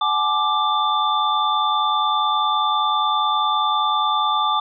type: tone cluster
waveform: sine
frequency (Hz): 764 / 854 / 1179 / 3543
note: G5 / G#5 / D6 / A7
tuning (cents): -45 / +48 / +6 / +11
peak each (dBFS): -28 / -22 / -19 / -25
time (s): 0.01-4.6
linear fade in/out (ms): 5
effects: none